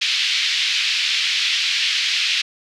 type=band-pass noise; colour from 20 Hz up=pink; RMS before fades=-20 dBFS; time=0.01-2.42 s; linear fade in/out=10 ms; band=2400 to 4600 Hz; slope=24 dB/octave; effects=none